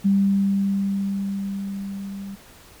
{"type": "tone with level ramp", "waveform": "sine", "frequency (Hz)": 197.2, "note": "G3", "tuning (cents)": 11, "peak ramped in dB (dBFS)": [-14, -31], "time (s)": [0.04, 2.36], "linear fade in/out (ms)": 20, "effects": ["pink hiss -48 dBFS RMS until 2.8 s"]}